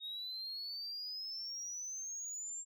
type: exponential sweep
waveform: sine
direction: up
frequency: 3729 to 7459 Hz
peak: -39 dBFS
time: 0-2.65 s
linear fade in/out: 50 ms
effects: tanh soft clip ceiling -38 dBFS